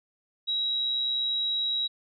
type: tone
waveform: sine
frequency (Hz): 3857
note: B7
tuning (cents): -42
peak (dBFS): -25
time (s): 0.47-1.88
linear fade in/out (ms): 20
effects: none